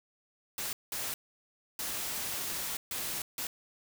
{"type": "noise bursts at uneven times", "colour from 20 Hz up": "white", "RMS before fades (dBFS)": -36, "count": 5, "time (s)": [[0.58, 0.73], [0.92, 1.14], [1.79, 2.77], [2.91, 3.22], [3.38, 3.47]], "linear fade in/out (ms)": 2, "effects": []}